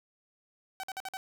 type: tone bursts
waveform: sawtooth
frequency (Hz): 763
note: G5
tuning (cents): -47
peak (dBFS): -32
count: 5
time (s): 0.8-1.17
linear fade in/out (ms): 0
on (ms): 34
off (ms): 50
effects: none